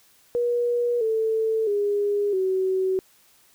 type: tone with pitch steps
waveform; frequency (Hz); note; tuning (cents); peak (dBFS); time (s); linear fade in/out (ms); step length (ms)
sine; 480.6 / 443.3 / 408.8 / 377.1; B4 / A4 / G#4 / F#4; -47 / +13 / -27 / +33; -20; 0.35-2.99; 0; 660
effects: white hiss -58 dBFS RMS until 3.54 s